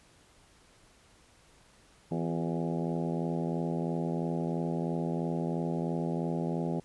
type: harmonic tone with a mistuned harmonic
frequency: 83 Hz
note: E2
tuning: 12 cents sharp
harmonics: 2 / 3 / 4 / 5 / 6 / 7 / 8 / 9 / 10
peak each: -32 / -36 / -38 / -40 / -42 / -43 / -44 / -45 / -46 dBFS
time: 2.11-6.8 s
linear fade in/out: 5 ms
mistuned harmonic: 4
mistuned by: +61 cents
effects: pink hiss -61 dBFS RMS until 6.84 s + resampled to 24000 Hz